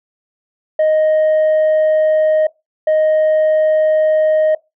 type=tone pair in turn; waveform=sine; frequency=622.3 / 622.3 Hz; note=D#5 / D#5; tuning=0 / 0 cents; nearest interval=unison; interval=0 cents; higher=neither; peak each=-7 dBFS; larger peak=neither; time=0.79-2.47 / 2.87-4.55 s; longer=neither; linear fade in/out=5 ms; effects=noise-tail reverb RT60 0.2 s tail -22 dB re dry + tanh soft clip ceiling -9 dBFS